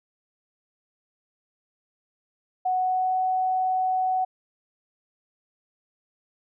sine tone with pitch glide, 740 to 746.4 Hz, F#5 to F#5, 0 to +15 cents, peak -21 dBFS, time 2.65-4.25 s, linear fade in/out 10 ms, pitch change +15 cents, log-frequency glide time 2.77-3.2 s, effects none

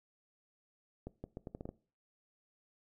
accelerating click train, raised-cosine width 2 ms, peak -29 dBFS, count 8, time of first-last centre 1.07-1.691 s, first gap 170 ms, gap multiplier 0.77, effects noise-tail reverb RT60 0.4 s tail -20 dB re dry

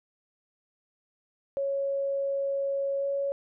sine tone with pitch glide, 553 to 557.2 Hz, C#5 to C#5, -4 to +9 cents, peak -26 dBFS, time 1.57-3.32 s, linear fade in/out 0 ms, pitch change +13 cents, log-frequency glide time 2.99-3.05 s, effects none

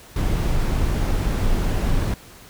brown noise, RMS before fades -20 dBFS, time 0.16-2.14 s, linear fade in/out 2 ms, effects pink hiss -45 dBFS RMS until 2.49 s

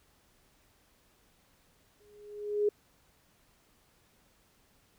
sine tone with exponential growth, 415.3 Hz, G#4, in tune, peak -22 dBFS, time 2-2.69 s, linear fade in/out 5 ms, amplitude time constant 150 ms, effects pink hiss -67 dBFS RMS until 4.98 s

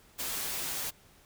white noise with comb filter, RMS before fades -35 dBFS, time 0.18-0.91 s, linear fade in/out 20 ms, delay 9.5 ms, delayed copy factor -0.5, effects pink hiss -60 dBFS RMS until 1.25 s

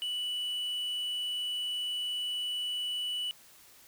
triangle tone, 2960 Hz, F#7, in tune, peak -30 dBFS, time 0.02-3.31 s, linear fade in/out 0 ms, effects white hiss -57 dBFS RMS until 3.87 s

